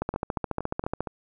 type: two click trains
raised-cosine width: 1 ms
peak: -13 / -18 dBFS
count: 15 / 5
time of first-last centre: 0.02-1.006 / 0.14-1.072 s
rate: 14.2 / 4.29 Hz
effects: none